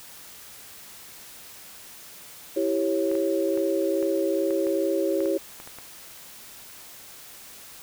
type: chord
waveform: sine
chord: C# diminished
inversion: first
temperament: equal with one note detuned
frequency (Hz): 329.6 / 392 / 547.7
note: E4 / G4 / C#5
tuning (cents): 0 / 0 / -21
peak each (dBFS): -26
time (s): 2.56-5.38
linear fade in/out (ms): 10
type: clicks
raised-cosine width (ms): 0.5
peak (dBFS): -26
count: 11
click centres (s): 3.115 / 3.153 / 3.575 / 4.027 / 4.507 / 4.669 / 5.205 / 5.258 / 5.601 / 5.675 / 5.786
effects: white hiss -45 dBFS RMS until 7.82 s